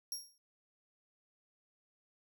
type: tone with exponential decay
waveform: 25% pulse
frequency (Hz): 5588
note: F8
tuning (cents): 0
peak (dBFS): -30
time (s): 0.12-0.38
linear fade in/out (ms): 1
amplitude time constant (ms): 55
effects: none